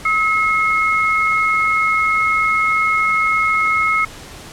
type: tone pair together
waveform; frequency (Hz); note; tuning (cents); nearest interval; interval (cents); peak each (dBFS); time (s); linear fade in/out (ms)
sine; 1285 / 2167; E6 / C#7; -45 / -40; major sixth; 905; -16 / -16; 0.05-4.05; 5
effects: pink hiss -36 dBFS RMS until 4.52 s + low-pass 10000 Hz 12 dB/octave